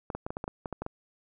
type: clicks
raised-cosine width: 1 ms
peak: -20 dBFS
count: 11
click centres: 0.102 / 0.15 / 0.265 / 0.305 / 0.369 / 0.441 / 0.479 / 0.658 / 0.727 / 0.82 / 0.864 s
effects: none